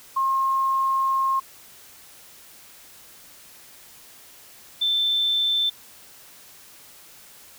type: tone pair in turn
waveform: sine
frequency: 1071 / 3543 Hz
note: C6 / A7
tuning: +40 / +11 cents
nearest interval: octave + major sixth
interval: 2071 cents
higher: second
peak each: -19 dBFS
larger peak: neither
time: 0.16-1.4 / 4.81-5.7 s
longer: first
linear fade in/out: 10 ms
effects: white hiss -48 dBFS RMS until 7.58 s